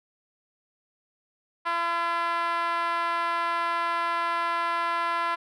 5% pulse tone with band-pass filter, 339.3 Hz, F4, 50 cents flat, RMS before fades -27 dBFS, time 1.65-5.36 s, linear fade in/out 20 ms, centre 1100 Hz, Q 2.8, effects none

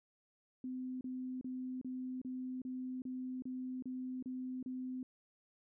sine tone bursts, 255.8 Hz, C4, 39 cents flat, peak -39 dBFS, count 11, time 0.64-5.03 s, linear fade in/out 2 ms, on 370 ms, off 32 ms, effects none

